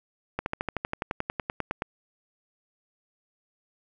slowing click train, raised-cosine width 0.5 ms, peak -13 dBFS, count 17, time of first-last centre 0.39-1.821 s, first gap 71 ms, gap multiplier 1.03, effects none

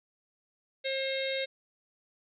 harmonic tone with a mistuned harmonic, 535 Hz, C5, 38 cents sharp, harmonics 1 / 3 / 4 / 5 / 6 / 7 / 8, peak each -32 / -43 / -37 / -43 / -46 / -38 / -45 dBFS, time 0.84-1.46 s, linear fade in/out 20 ms, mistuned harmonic 8, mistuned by -18 cents, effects none

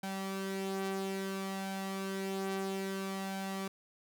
sawtooth tone pair together, 193.3 / 386 Hz, G3 / G4, -24 / -27 cents, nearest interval octave, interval 1197 cents, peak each -33 / -36 dBFS, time 0.03-3.68 s, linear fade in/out 5 ms, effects none

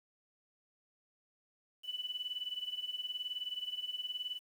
sine tone with tremolo, 2979 Hz, F#7, 11 cents sharp, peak -34 dBFS, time 1.83-4.4 s, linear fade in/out 50 ms, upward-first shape sine, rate 19 Hz, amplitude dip 80%, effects 10-bit

